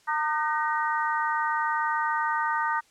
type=harmonic tone with a mistuned harmonic; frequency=304.5 Hz; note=D#4; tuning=37 cents flat; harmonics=3 / 4 / 5 / 6; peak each=-27 / -29 / -31 / -33 dBFS; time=0.07-2.81 s; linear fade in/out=20 ms; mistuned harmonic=6; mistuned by=+50 cents; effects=white hiss -61 dBFS RMS until 2.9 s + low-pass 8000 Hz 12 dB/octave